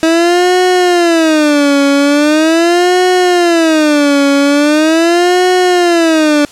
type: tone with vibrato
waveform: 30% pulse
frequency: 320 Hz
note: D#4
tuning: 49 cents sharp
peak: -4 dBFS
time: 0.03-6.45 s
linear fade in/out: 0 ms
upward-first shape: sine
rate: 0.41 Hz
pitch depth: 230 cents each way
effects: white hiss -36 dBFS RMS until 6.51 s + low-pass 8000 Hz 12 dB/octave